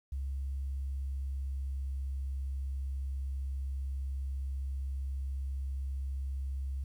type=tone with pitch glide; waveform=sine; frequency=68 to 67.45 Hz; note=C#2 to C#2; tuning=-33 to -47 cents; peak=-32 dBFS; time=0.12-6.84 s; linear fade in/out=5 ms; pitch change=-14 cents; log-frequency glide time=0.55-1.94 s; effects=tanh soft clip ceiling -29 dBFS + 11-bit